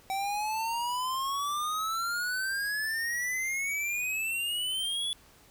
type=exponential sweep; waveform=square; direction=up; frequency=767 to 3442 Hz; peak=-30 dBFS; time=0.1-5.13 s; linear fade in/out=0 ms; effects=pink hiss -58 dBFS RMS until 5.5 s